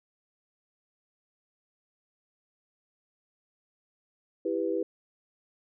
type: chord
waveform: sine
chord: E minor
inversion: none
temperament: just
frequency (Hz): 329.6 / 395.6 / 494.4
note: E4 / G4 / B4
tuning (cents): 0 / +16 / +2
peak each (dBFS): -31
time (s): 4.45-4.83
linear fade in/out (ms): 5
effects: none